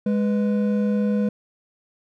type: tone pair together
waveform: triangle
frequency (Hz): 207.6 / 495.2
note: G#3 / B4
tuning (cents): 0 / +5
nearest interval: octave + minor third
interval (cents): 1505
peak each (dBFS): -17 / -25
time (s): 0.06-1.29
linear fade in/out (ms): 5
effects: none